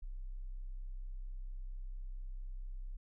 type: tone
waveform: sine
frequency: 32.19 Hz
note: C1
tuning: 27 cents flat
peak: -40 dBFS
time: 0.02-2.97 s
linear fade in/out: 10 ms
effects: none